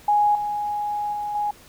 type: tone with level steps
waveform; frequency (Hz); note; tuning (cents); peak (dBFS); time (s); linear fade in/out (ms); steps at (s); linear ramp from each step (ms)
sine; 830.6; G#5; 0; -15 / -23 / -25 / -21; 0.08-1.51; 5; 0.35 / 1.13 / 1.35; 2
effects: pink hiss -49 dBFS RMS until 1.68 s

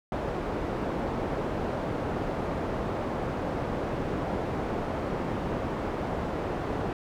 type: low-pass noise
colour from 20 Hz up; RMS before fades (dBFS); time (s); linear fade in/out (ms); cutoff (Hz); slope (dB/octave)
white; -31; 0.12-6.93; 2; 630; 12
effects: none

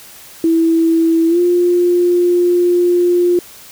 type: tone with pitch glide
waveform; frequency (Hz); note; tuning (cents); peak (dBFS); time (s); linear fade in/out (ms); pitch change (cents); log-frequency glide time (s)
sine; 328.8 to 352.4; E4 to F4; -4 to +16; -9; 0.44-3.39; 2; +120; 1.28-1.39
effects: white hiss -38 dBFS RMS until 3.71 s

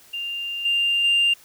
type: tone with level steps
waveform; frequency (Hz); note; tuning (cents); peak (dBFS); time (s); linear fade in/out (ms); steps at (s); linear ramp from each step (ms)
sine; 2794; F7; 0; -26 / -17 / -14; 0.13-1.34; 10; 0.65 / 1.04; 5
effects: tanh soft clip ceiling -13 dBFS + white hiss -51 dBFS RMS until 1.44 s

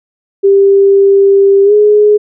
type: tone with pitch glide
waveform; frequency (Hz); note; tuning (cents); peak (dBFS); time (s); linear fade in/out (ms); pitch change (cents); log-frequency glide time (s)
sine; 395 to 418.5; G4 to G#4; +13 to +13; -3; 0.43-2.18; 20; +100; 1.64-1.73
effects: none

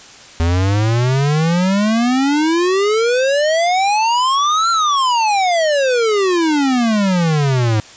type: exponential two-way sweep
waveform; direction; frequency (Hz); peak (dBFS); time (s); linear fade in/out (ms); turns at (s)
square; up then down; 81.6 to 1381 to 105.3; -13; 0.4-7.8; 0; 4.7
effects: white hiss -39 dBFS RMS until 7.96 s + resampled to 16000 Hz

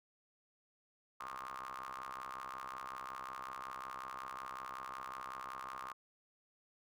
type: ring-modulated tone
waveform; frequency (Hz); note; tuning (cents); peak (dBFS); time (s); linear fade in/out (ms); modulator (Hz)
sawtooth; 65.41; C2; 0; -37; 1.2-5.93; 5; 1150
effects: none

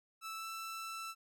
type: tone with pitch glide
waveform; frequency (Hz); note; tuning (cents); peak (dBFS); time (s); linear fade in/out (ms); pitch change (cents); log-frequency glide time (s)
sawtooth; 1317 to 1328.5; E6 to E6; -2 to +13; -38; 0.21-1.15; 50; +15; 0.36-0.47
effects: none

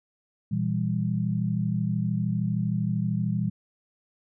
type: chord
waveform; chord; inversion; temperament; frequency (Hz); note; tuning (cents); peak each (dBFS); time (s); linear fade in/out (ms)
sine; E diminished; second; just; 118.67 / 164.81 / 197.78; Bb2 / E3 / G3; +31 / 0 / +16; -28; 0.51-3.5; 10
effects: none

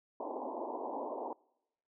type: band-pass noise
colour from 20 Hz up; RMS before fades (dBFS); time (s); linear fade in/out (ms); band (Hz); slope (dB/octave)
white; -40; 0.2-1.33; 2; 240 to 1000; 96
effects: noise-tail reverb RT60 0.9 s tail -26 dB re dry

